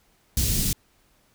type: band-stop noise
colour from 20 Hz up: pink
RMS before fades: -23 dBFS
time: 0.37-0.73 s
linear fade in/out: 2 ms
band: 190 to 4900 Hz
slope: 12 dB/octave
effects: pink hiss -63 dBFS RMS until 1.34 s